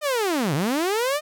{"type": "linear two-way sweep", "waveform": "sawtooth", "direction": "down then up", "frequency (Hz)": [620, 129.4, 620], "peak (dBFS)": -17, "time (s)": [0.01, 1.21], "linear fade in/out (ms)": 50, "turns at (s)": 0.54, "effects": []}